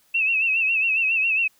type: tone with vibrato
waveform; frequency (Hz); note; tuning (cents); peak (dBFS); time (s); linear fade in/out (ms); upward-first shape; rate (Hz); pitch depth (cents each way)
sine; 2637; E7; 0; -18; 0.14-1.48; 10; sine; 7.3; 73
effects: white hiss -61 dBFS RMS until 1.59 s